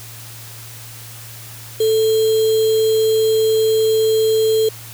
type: tone with sample-and-hold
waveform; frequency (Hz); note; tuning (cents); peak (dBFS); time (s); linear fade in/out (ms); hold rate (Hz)
sine; 440; A4; 0; -12; 1.8-4.69; 5; 3675
effects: added 114 Hz sine -37 dBFS peak until 4.93 s + white hiss -37 dBFS RMS until 4.93 s